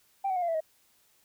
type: tone with pitch steps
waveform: sine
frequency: 784 / 750.8 / 718.9 / 688.5 / 659.3 / 631.3 Hz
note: G5 / F#5 / F5 / F5 / E5 / D#5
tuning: 0 / +25 / +50 / -25 / 0 / +25 cents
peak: -25 dBFS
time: 0.24-0.606 s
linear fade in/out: 10 ms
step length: 61 ms
effects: tanh soft clip ceiling -23 dBFS + white hiss -66 dBFS RMS until 1.24 s